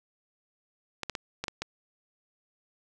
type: clicks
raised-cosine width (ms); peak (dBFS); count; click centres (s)
0.2; -15; 6; 1.033 / 1.097 / 1.152 / 1.44 / 1.482 / 1.62
effects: none